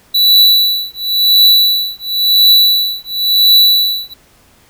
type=tone with tremolo; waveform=square; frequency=3951 Hz; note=B7; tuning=in tune; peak=-4 dBFS; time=0.14-4.14 s; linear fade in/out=10 ms; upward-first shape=triangle; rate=0.95 Hz; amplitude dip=100%; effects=pink hiss -48 dBFS RMS until 4.69 s